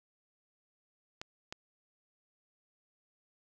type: clicks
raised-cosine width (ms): 0.2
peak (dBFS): -23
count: 2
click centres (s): 1.215 / 1.525
effects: none